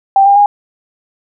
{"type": "tone with pitch steps", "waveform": "sine", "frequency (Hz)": [784, 801.4, 819.2], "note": ["G5", "G5", "G#5"], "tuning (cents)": [0, 38, -24], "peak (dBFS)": -4, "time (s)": [0.16, 0.46], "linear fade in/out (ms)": 2, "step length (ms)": 100, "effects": []}